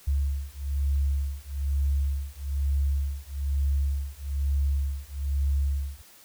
sine beating tone pair, 69.3 / 70.4 Hz, C#2 / C#2, 0 / +27 cents, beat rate 1.1 Hz, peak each -27 dBFS, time 0.07-6.02 s, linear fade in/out 10 ms, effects white hiss -53 dBFS RMS until 6.24 s

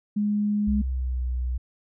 sine tone, 207.7 Hz, G#3, in tune, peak -21 dBFS, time 0.16-0.82 s, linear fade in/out 10 ms
sine tone with pitch glide, 64.9 to 62.15 Hz, C2 to B1, -13 to +12 cents, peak -24 dBFS, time 0.67-1.58 s, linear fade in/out 10 ms, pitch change -75 cents, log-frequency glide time 0.85-1.24 s
effects none

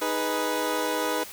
20% pulse chord, G# minor, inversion second, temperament equal with one note detuned, 312.2 / 415.3 / 493.9 Hz, D#4 / G#4 / B4, +6 / 0 / 0 cents, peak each -25 / -27 / -23 dBFS, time 0.01-1.24 s, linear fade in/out 10 ms, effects white hiss -42 dBFS RMS until 1.32 s

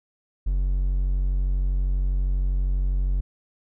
triangle tone, 46.25 Hz, F#1, in tune, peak -18 dBFS, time 0.46-3.21 s, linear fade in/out 10 ms, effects none

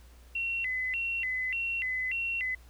sine tone with vibrato, 2349 Hz, D7, in tune, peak -29 dBFS, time 0.35-2.55 s, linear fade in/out 5 ms, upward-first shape square, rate 1.7 Hz, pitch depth 260 cents each way, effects added 60 Hz sine -51 dBFS peak until 2.69 s + pink hiss -61 dBFS RMS until 2.69 s

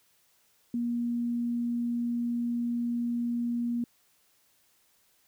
sine tone, 237.9 Hz, A#3, 35 cents sharp, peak -27 dBFS, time 0.74-3.84 s, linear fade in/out 2 ms, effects white hiss -67 dBFS RMS until 5.27 s

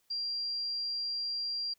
sine tone, 4755 Hz, D8, 21 cents sharp, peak -32 dBFS, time 0.1-1.74 s, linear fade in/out 10 ms, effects white hiss -73 dBFS RMS until 1.78 s

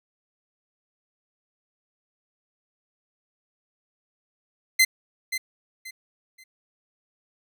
sawtooth tone with echo, 2065 Hz, C7, 23 cents flat, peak -11 dBFS, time 4.79-4.85 s, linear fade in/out 10 ms, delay 530 ms, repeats 3, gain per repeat -11 dB, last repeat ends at 6.44 s, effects none

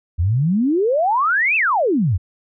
sine exponential two-way sweep, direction up then down, 78.2 to 2699 to 78.2 Hz, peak -14 dBFS, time 0.18-2.18 s, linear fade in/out 20 ms, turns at 1.56 s, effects none

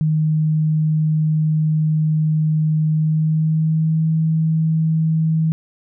sine tone with pitch glide, 155.56 to 159.75 Hz, D#3 to D#3, 0 to +46 cents, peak -14 dBFS, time 0.01-5.52 s, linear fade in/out 0 ms, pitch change +46 cents, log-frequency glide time 2.89-4.07 s, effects none

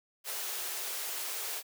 white high-pass noise, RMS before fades -37 dBFS, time 0.24-1.63 s, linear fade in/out 50 ms, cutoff 340 Hz, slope 96 dB/octave, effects none

